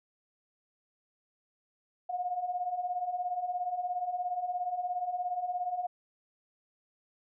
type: beating tone pair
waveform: sine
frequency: 706 / 723 Hz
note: F5 / F#5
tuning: +19 / -40 cents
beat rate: 17 Hz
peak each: -37 / -32 dBFS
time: 2.09-5.87 s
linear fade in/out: 10 ms
effects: none